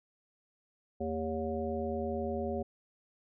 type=harmonic tone with a mistuned harmonic; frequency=79.8 Hz; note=D#2; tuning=44 cents sharp; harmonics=1 / 3 / 5 / 7 / 9; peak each=-40 / -37 / -37 / -38 / -41 dBFS; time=1-2.63 s; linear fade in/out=10 ms; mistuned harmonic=3; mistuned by=-65 cents; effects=none